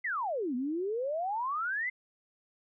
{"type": "exponential two-way sweep", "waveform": "sine", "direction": "down then up", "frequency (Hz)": [2100, 238.9, 2100], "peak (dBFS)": -30, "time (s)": [0.04, 1.9], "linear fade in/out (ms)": 10, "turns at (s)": 0.55, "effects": []}